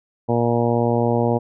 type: harmonic tone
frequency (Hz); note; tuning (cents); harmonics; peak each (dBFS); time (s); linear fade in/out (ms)
118.4; A#2; +27; 1 / 2 / 3 / 4 / 5 / 6 / 7 / 8; -22 / -22 / -25 / -22 / -25 / -28 / -27 / -31; 0.28-1.39; 20
effects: none